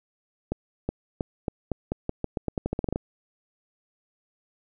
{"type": "accelerating click train", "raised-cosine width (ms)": 2, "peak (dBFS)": -13, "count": 18, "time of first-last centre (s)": [0.52, 2.959], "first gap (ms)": 370, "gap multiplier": 0.86, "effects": []}